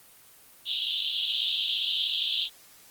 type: band-pass noise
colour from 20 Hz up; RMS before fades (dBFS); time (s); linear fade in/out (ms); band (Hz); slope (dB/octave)
pink; -29; 0.65-2.49; 50; 2900 to 3900; 96
effects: white hiss -54 dBFS RMS until 2.9 s + Opus 24 kbps